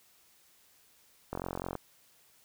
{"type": "click train", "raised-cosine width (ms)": 1, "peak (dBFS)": -21, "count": 20, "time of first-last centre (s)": [1.33, 1.753], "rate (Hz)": 44.9, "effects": ["white hiss -64 dBFS RMS until 2.44 s"]}